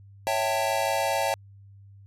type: chord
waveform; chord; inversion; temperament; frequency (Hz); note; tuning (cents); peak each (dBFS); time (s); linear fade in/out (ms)
square; A dominant seventh; first; equal with one note detuned; 554.4 / 659.3 / 784 / 890.7; C#5 / E5 / G5 / A5; 0 / 0 / 0 / +21; -30; 0.27-1.34; 0
effects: added 99 Hz sine -47 dBFS peak until 2.06 s + resampled to 32000 Hz